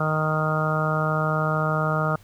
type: harmonic tone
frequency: 155.56 Hz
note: D#3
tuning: in tune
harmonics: 1 / 2 / 3 / 4 / 5 / 6 / 7 / 8 / 9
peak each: -24 / -36 / -32 / -28 / -33 / -36 / -36 / -27 / -30 dBFS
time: 0-2.16 s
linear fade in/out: 5 ms
effects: added 102 Hz sine -51 dBFS peak until 2.23 s + pink hiss -55 dBFS RMS until 2.23 s